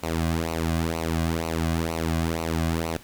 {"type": "tone with flanger", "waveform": "sawtooth", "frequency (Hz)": 82, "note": "E2", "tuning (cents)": -9, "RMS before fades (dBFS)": -26, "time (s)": [0.03, 2.97], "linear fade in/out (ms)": 0, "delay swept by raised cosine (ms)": [0.58, 2.28], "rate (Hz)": 2.1, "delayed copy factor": -0.8, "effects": ["pink hiss -49 dBFS RMS until 3.03 s"]}